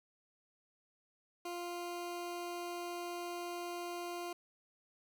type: tone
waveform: 20% pulse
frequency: 349.2 Hz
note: F4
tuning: in tune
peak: -35 dBFS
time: 1.45-4.33 s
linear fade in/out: 5 ms
effects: 11-bit